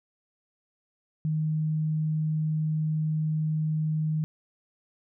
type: tone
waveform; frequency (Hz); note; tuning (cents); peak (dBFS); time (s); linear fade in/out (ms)
sine; 155.56; D#3; 0; -24; 1.25-4.24; 0
effects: none